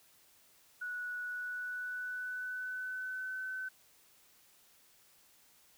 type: tone with pitch glide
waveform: sine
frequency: 1471 to 1520.2 Hz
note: F#6 to F#6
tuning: -11 to +46 cents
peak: -37 dBFS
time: 0.81-3.69 s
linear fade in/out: 10 ms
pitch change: +57 cents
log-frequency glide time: 1.23-3.42 s
effects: white hiss -65 dBFS RMS until 5.77 s